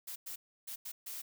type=noise bursts at uneven times; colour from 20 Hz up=blue; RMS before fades=-43 dBFS; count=5; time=0.07-0.16 / 0.26-0.36 / 0.67-0.76 / 0.85-0.92 / 1.06-1.22 s; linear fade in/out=10 ms; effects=none